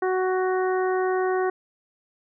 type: harmonic tone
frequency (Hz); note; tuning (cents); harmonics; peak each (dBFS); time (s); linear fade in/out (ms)
371.9; F#4; +9; 1 / 2 / 3 / 4 / 5; -22 / -28 / -32 / -34 / -36; 0.02-1.5; 5
effects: none

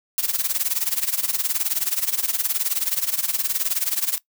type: noise with tremolo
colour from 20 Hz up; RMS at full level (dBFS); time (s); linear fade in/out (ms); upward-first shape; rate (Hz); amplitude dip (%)
blue; -20; 0.18-4.18; 0; sine; 19; 85
effects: noise-tail reverb RT60 0.1 s tail -19 dB re dry

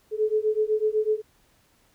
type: beating tone pair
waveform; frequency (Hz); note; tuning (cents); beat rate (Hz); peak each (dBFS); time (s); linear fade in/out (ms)
sine; 426.5 / 434.5; G#4 / A4; +46 / -22; 8; -24; 0.11-1.22; 50
effects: pink hiss -63 dBFS RMS until 1.94 s

